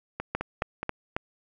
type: two click trains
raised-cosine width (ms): 0.5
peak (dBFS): -16 / -12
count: 4 / 4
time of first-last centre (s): 0.2-0.83 / 0.35-1.165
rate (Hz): 4.76 / 3.68
effects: none